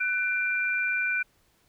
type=tone pair together; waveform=sine; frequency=1495.5 / 2374 Hz; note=F#6 / D7; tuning=+18 / +18 cents; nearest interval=minor sixth; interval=800 cents; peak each=-27 dBFS; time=0-1.23 s; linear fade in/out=10 ms; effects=pink hiss -66 dBFS RMS until 1.68 s